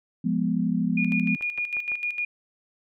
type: chord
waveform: sine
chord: F diminished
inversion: none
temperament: equal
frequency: 174.61 / 207.7 / 246.9 Hz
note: F3 / Ab3 / Cb4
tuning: 0 / 0 / 0 cents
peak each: -26 dBFS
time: 0.24-1.36 s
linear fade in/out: 10 ms
type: tone with tremolo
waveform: sine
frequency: 2437 Hz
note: D#7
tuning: 37 cents flat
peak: -24 dBFS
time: 0.97-2.25 s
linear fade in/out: 5 ms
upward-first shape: square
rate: 6.6 Hz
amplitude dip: 65%
type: clicks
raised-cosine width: 0.5 ms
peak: -27 dBFS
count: 5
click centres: 1.121 / 1.41 / 1.583 / 1.768 / 1.918 s
effects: none